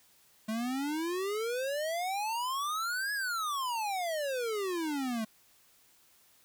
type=exponential two-way sweep; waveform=square; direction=up then down; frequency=214.3 to 1700 to 214.3 Hz; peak=-32 dBFS; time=0.48-5.25 s; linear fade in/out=10 ms; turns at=3.13 s; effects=white hiss -64 dBFS RMS until 6.44 s